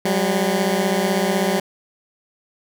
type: beating tone pair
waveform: 15% pulse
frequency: 185 / 201 Hz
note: F#3 / G3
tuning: 0 / +44 cents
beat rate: 16 Hz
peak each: -14 dBFS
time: 0.05-1.6 s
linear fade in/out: 5 ms
effects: none